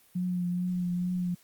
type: tone with vibrato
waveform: sine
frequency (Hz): 178.7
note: F3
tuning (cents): +40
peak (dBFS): -27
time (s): 0.15-1.35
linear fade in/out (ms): 10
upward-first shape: triangle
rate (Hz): 2.3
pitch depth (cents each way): 28
effects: white hiss -61 dBFS RMS until 1.43 s + Opus 32 kbps